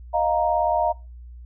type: chord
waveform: sine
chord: Eb suspended second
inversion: none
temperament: just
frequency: 622.3 / 700 / 933.4 Hz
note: Eb5 / F5 / Bb5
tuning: 0 / +4 / +2 cents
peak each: -23 / -22 / -23 dBFS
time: 0.13-0.93 s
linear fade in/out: 20 ms
effects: noise-tail reverb RT60 0.3 s tail -24 dB re dry + added 60 Hz sine -38 dBFS peak until 1.45 s